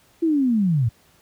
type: linear sweep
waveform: sine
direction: down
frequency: 339.3 to 105.1 Hz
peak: -16 dBFS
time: 0.22-0.89 s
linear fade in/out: 10 ms
effects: pink hiss -57 dBFS RMS until 1.21 s + high-pass 60 Hz 12 dB/octave